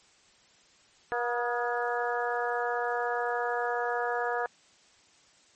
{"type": "harmonic tone with a mistuned harmonic", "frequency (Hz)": 240, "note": "B3", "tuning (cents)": -49, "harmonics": [2, 3, 4, 5, 6, 7], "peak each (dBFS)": [-32, -32, -36, -37, -38, -35], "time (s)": [1.12, 4.46], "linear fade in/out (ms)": 0, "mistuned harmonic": 5, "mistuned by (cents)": 53, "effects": ["white hiss -61 dBFS RMS until 5.55 s", "MP3 32 kbps"]}